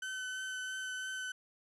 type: tone with vibrato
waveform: 35% pulse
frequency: 1521 Hz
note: F#6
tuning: 47 cents sharp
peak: -36 dBFS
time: 0.02-1.32 s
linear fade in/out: 5 ms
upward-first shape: triangle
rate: 3 Hz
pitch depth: 13 cents each way
effects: resampled to 24000 Hz